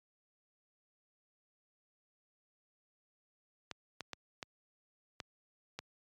clicks, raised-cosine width 0.2 ms, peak -23 dBFS, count 6, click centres 3.713 / 4.007 / 4.133 / 4.428 / 5.202 / 5.79 s, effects high-pass 80 Hz 12 dB/octave + MP3 96 kbps

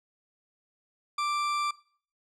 40% pulse tone, 1176 Hz, D6, 2 cents sharp, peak -26 dBFS, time 1.18-1.71 s, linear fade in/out 5 ms, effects noise-tail reverb RT60 0.5 s tail -21 dB re dry + low-pass 7000 Hz 12 dB/octave

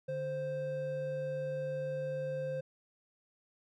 triangle tone pair together, 147.08 / 523.3 Hz, D3 / C5, +3 / 0 cents, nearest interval octave + minor seventh, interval 2197 cents, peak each -39 / -33 dBFS, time 0.08-2.61 s, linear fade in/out 10 ms, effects none

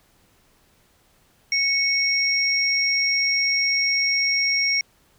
sine tone pair together, 2212 / 5584 Hz, C#7 / F8, -4 / -1 cents, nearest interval octave + major third, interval 1603 cents, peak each -21 dBFS, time 1.52-4.81 s, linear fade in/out 2 ms, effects pink hiss -60 dBFS RMS until 5.18 s

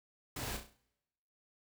pink noise with echo, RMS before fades -41 dBFS, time 0.36-0.57 s, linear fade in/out 5 ms, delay 33 ms, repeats 6, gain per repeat -6 dB, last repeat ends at 0.768 s, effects noise-tail reverb RT60 1.0 s tail -25 dB re dry

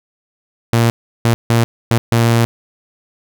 sawtooth tone bursts at uneven times, 116.4 Hz, A#2, 2 cents flat, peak -6 dBFS, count 5, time 0.73-0.9 / 1.25-1.34 / 1.5-1.64 / 1.91-1.98 / 2.12-2.45 s, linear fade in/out 0 ms, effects none

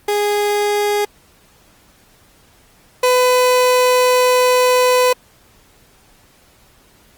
30% pulse tone pair in turn, 413.1 / 501.6 Hz, G#4 / B4, -9 / +27 cents, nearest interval minor third, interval 336 cents, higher second, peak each -12 / -8 dBFS, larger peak second, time 0.08-1.05 / 3.03-5.13 s, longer second, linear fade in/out 5 ms, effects pink hiss -51 dBFS RMS until 7.17 s + Opus 32 kbps

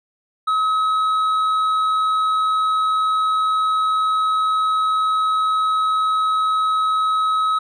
sine tone with hard clipping, 1279 Hz, D#6, 47 cents sharp, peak -17 dBFS, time 0.47-7.59 s, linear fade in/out 10 ms, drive 4 dB, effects resampled to 22050 Hz

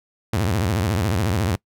sawtooth tone with vibrato, 98 Hz, G2, in tune, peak -15 dBFS, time 0.33-1.56 s, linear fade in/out 5 ms, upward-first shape sine, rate 14 Hz, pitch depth 290 cents each way, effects noise-tail reverb RT60 0.1 s tail -24 dB re dry

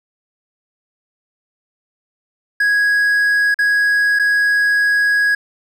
triangle tone with dropouts, 1659 Hz, G#6, 2 cents flat, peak -10 dBFS, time 2.6-5.35 s, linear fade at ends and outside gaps 5 ms, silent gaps 3.544-3.588 / 4.19-4.195 s, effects none

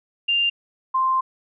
sine tone pair in turn, 2794 / 1046.6 Hz, F7 / C6, 0 / 0 cents, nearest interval octave + perfect fourth, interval 1700 cents, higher first, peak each -17 dBFS, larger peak neither, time 0.28-0.5 / 0.94-1.21 s, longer second, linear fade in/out 10 ms, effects none

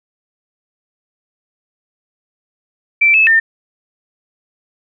sine tone with pitch steps, 2337 / 2605 / 1806 Hz, D7 / E7 / A6, -9 / -21 / +45 cents, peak -7 dBFS, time 3.01-3.4 s, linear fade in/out 10 ms, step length 130 ms, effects none

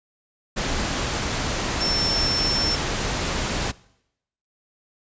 sine tone in noise, 5390 Hz, E8, 38 cents sharp, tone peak -22 dBFS, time 1.8-2.76 s, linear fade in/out 20 ms, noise pink, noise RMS -25 dBFS, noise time 0.56-3.72 s, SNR 0 dB, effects noise-tail reverb RT60 0.8 s tail -22 dB re dry + resampled to 16000 Hz

